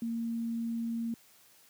sine tone, 230.6 Hz, A#3, 19 cents flat, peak -31 dBFS, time 0.02-1.14 s, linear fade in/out 2 ms, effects white hiss -61 dBFS RMS until 1.69 s + high-pass 100 Hz 12 dB/octave

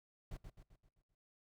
brown noise with echo, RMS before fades -45 dBFS, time 0.31-0.37 s, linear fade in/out 5 ms, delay 130 ms, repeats 6, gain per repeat -6 dB, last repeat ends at 1.15 s, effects noise-tail reverb RT60 0.5 s tail -24 dB re dry

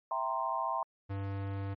sine chord, C dominant seventh, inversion first, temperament equal, 659.3 / 784 / 932.3 / 1046.5 Hz, E5 / G5 / Bb5 / C6, 0 / 0 / 0 / 0 cents, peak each -38 / -38 / -35 / -34 dBFS, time 0.11-0.83 s, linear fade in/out 2 ms
square tone, 98.5 Hz, G2, 9 cents sharp, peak -35 dBFS, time 1.09-1.75 s, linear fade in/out 20 ms
effects low-pass 2000 Hz 12 dB/octave + MP3 32 kbps

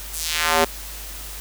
square tone with high-pass filter sweep, 80.7 Hz, E2, 36 cents flat, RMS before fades -21 dBFS, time 0.13-0.65 s, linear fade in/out 10 ms, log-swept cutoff 9900 to 410 Hz, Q 1.1, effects added 50 Hz sine -36 dBFS peak until 1.4 s + white hiss -36 dBFS RMS until 1.4 s

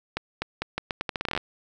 accelerating click train, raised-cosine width 0.3 ms, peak -11 dBFS, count 16, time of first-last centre 0.17-1.376 s, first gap 250 ms, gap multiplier 0.8, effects none

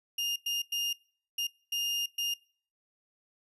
35% pulse tone bursts at uneven times, 2825 Hz, F7, 19 cents sharp, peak -28 dBFS, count 6, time 0.18-0.36 / 0.46-0.62 / 0.72-0.93 / 1.38-1.47 / 1.72-2.06 / 2.18-2.34 s, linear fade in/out 5 ms, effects noise-tail reverb RT60 0.5 s tail -24 dB re dry + resampled to 32000 Hz

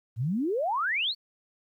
sine exponential sweep, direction up, 103.2 to 4557 Hz, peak -25 dBFS, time 0.16-1.15 s, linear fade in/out 50 ms, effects 11-bit

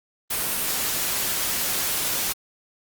white noise, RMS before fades -25 dBFS, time 0.3-2.33 s, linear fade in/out 10 ms, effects Opus 32 kbps

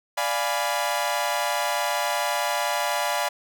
sawtooth chord, D diminished seventh, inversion none, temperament equal, 587.3 / 698.5 / 830.6 / 987.8 Hz, D5 / F5 / Ab5 / Cb6, 0 / 0 / 0 / 0 cents, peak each -25 dBFS, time 0.17-3.29 s, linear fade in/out 10 ms, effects none

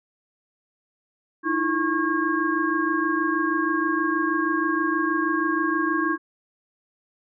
sine tone cluster, 308.9 / 335.2 / 1094 / 1623 Hz, D#4 / E4 / C#6 / G#6, -12 / +29 / -23 / -40 cents, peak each -26 dBFS, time 1.43-6.18 s, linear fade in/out 50 ms, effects none

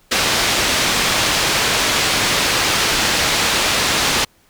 white low-pass noise, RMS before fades -17 dBFS, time 0.11-4.25 s, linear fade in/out 10 ms, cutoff 4800 Hz, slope 12 dB/octave, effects pink hiss -55 dBFS RMS until 4.49 s

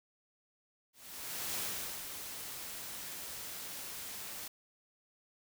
white noise with ADSR envelope, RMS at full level -37 dBFS, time 0.93-4.48 s, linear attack 640 ms, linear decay 450 ms, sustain -7 dB, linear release 6 ms, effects none

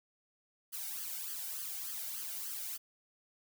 blue noise with flanger, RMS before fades -41 dBFS, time 0.72-2.78 s, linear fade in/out 20 ms, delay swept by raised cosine 0.63 to 1.39 ms, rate 3.4 Hz, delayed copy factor +0.75, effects none

